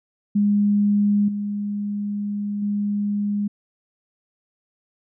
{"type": "tone with level steps", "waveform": "sine", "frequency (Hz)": 205, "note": "G#3", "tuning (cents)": -22, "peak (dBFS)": [-15, -23, -20], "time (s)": [0.35, 3.48], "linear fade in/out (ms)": 10, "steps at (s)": [1.28, 2.62], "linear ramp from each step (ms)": 5, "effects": []}